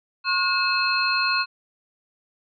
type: tone cluster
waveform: sine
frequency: 1080 / 1441 / 2593 / 4193 Hz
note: C#6 / F#6 / E7 / C8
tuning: -45 / -46 / -29 / +3 cents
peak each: -25 dBFS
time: 0.24-1.46 s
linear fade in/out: 50 ms
effects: none